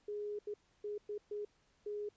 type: tone bursts at uneven times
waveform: sine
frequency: 415.3 Hz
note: G#4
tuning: in tune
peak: -38 dBFS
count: 6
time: 0.08-0.39 / 0.47-0.54 / 0.84-0.98 / 1.09-1.18 / 1.31-1.45 / 1.86-2.09 s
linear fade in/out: 5 ms
effects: pink hiss -73 dBFS RMS until 2.16 s + resampled to 16000 Hz